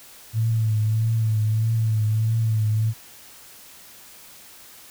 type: tone with vibrato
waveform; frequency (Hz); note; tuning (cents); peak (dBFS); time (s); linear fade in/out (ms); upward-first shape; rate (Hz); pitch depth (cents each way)
sine; 110.4; A2; +6; -18; 0.33-2.94; 50; triangle; 1.6; 55
effects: white hiss -46 dBFS RMS until 4.9 s